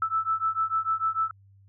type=beating tone pair; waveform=sine; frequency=1313 / 1319.7 Hz; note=E6 / E6; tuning=-7 / +2 cents; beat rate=6.7 Hz; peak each=-27 dBFS; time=0.02-1.31 s; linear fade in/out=2 ms; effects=added 98 Hz sine -53 dBFS peak until 1.68 s